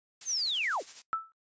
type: noise with tremolo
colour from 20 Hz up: blue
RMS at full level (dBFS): -41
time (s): 0.21-1.02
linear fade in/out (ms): 2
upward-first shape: sine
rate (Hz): 12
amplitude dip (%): 55
type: linear sweep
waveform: sine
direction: down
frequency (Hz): 6540 to 239.9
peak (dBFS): -28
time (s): 0.25-0.83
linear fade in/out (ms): 50
type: tone with exponential decay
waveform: sine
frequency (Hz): 1318.5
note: E6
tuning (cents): 0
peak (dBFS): -24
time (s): 1.13-1.32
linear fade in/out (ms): 0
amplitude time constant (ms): 41
effects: noise-tail reverb RT60 0.1 s tail -19 dB re dry + resampled to 16000 Hz